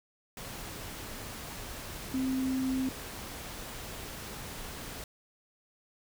sine tone in noise, 261.6 Hz, C4, in tune, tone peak -28 dBFS, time 2.14-2.89 s, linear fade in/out 2 ms, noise pink, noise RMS -42 dBFS, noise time 0.37-5.04 s, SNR +11 dB, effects none

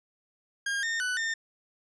40% pulse tone with pitch steps, 1617 / 1827 / 1491 / 1813 Hz, G#6 / A#6 / F#6 / A#6, -47 / -35 / +13 / -49 cents, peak -27 dBFS, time 0.66-1.34 s, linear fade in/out 5 ms, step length 170 ms, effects resampled to 22050 Hz

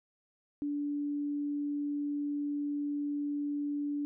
sine tone, 290 Hz, D4, 22 cents flat, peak -31 dBFS, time 0.62-4.05 s, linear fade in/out 0 ms, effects none

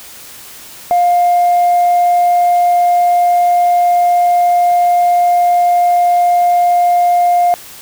sine tone, 705 Hz, F5, 16 cents sharp, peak -6 dBFS, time 0.91-7.54 s, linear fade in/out 0 ms, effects tanh soft clip ceiling -5 dBFS + white hiss -34 dBFS RMS until 7.81 s

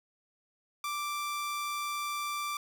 sawtooth tone, 1174.7 Hz, D6, in tune, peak -29 dBFS, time 0.84-2.57 s, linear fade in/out 2 ms, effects none

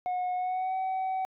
sine tone with pitch glide, 727 to 756.6 Hz, F#5 to F#5, -31 to +38 cents, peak -25 dBFS, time 0.06-1.25 s, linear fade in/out 0 ms, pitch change +69 cents, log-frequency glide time 0.35-0.76 s, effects tanh soft clip ceiling -27 dBFS

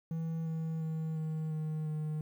triangle tone with pitch steps, 163 / 161.13 / 159.28 / 157.45 / 155.64 / 153.85 Hz, E3 / E3 / D#3 / D#3 / D#3 / D#3, -19 / -39 / +41 / +21 / +1 / -19 cents, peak -31 dBFS, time 0.11-2.21 s, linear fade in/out 2 ms, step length 350 ms, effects 11-bit

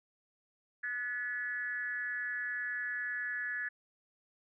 sine tone with frequency modulation, 1712 Hz, A6, 48 cents flat, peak -34 dBFS, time 0.83-3.69 s, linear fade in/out 10 ms, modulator 238 Hz, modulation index 0.68, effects none

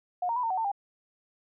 sine tone with pitch steps, 719 / 928 / 992 / 910 / 750 / 899 / 801 Hz, F#5 / A#5 / B5 / A#5 / F#5 / A5 / G5, -50 / -8 / +7 / -42 / +23 / +37 / +37 cents, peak -26 dBFS, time 0.22-0.717 s, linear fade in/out 5 ms, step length 71 ms, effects none

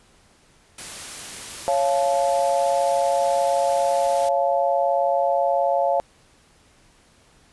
white noise, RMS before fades -35 dBFS, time 0.78-4.29 s, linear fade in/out 5 ms
sine chord, Db augmented, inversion none, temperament just, 554.4 / 693 / 866.2 Hz, Db5 / F5 / A5, 0 / -14 / -27 cents, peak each -21 / -21 / -25 dBFS, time 1.68-6 s, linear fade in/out 0 ms
effects pink hiss -56 dBFS RMS until 7.52 s + resampled to 24000 Hz

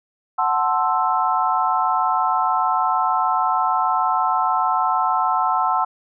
sine chord, F# half-diminished seventh, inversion none, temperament equal, 740 / 880 / 1046.5 / 1318.5 Hz, F#5 / A5 / C6 / E6, 0 / 0 / 0 / 0 cents, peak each -22 dBFS, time 0.38-5.85 s, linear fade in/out 10 ms, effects none

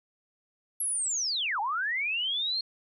sine linear two-way sweep, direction down then up, 11370 to 784 to 4311 Hz, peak -27 dBFS, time 0.8-2.61 s, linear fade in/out 5 ms, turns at 1.6 s, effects none

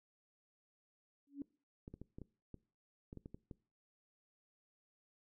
sine tone with exponential growth, 281.8 Hz, C#4, 29 cents sharp, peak -37 dBFS, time 1.27-1.42 s, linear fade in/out 2 ms, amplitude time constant 32 ms
clicks, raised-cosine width 3 ms, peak -36 dBFS, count 11, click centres 1.879 / 1.94 / 2.016 / 2.185 / 2.217 / 2.543 / 3.129 / 3.173 / 3.259 / 3.345 / 3.512 s
effects noise-tail reverb RT60 0.4 s tail -22 dB re dry

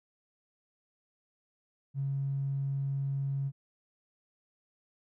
triangle tone with tanh clipping, 137.8 Hz, C#3, 10 cents flat, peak -29 dBFS, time 1.94-3.52 s, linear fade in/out 50 ms, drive 2 dB, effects none

